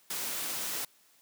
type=noise; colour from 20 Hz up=white; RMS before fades=-35 dBFS; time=0.1-0.85 s; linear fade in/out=5 ms; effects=white hiss -64 dBFS RMS until 1.21 s + high-pass 150 Hz 12 dB/octave